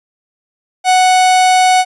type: tone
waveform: 45% pulse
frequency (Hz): 740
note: F#5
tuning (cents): 0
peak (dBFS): -7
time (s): 0.84-1.85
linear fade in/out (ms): 50
effects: resampled to 24000 Hz